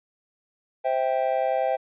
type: chord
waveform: triangle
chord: C major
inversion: none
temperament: just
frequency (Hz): 523.3 / 654.1 / 784.9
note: C5 / E5 / G5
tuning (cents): 0 / -14 / +2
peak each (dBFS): -24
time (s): 0.84-1.77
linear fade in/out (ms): 20
effects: resampled to 8000 Hz